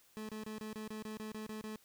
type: tone bursts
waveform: 30% pulse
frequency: 216.1 Hz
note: A3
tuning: 31 cents flat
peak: -39 dBFS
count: 11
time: 0.17-1.76 s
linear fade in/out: 0 ms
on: 120 ms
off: 27 ms
effects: white hiss -67 dBFS RMS until 1.84 s